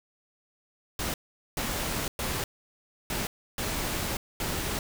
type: noise bursts at uneven times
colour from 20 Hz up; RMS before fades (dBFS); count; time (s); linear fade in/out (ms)
pink; -31; 6; 0.99-1.14 / 1.57-2.08 / 2.19-2.44 / 3.1-3.27 / 3.58-4.17 / 4.4-4.79; 2
effects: none